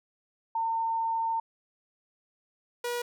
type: tone pair in turn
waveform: sine / sawtooth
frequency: 907 / 482.1 Hz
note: A#5 / B4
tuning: -48 / -42 cents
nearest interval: major seventh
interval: 1094 cents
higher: first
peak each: -26 dBFS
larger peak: neither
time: 0.55-1.4 / 2.84-3.02 s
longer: first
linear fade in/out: 5 ms
effects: none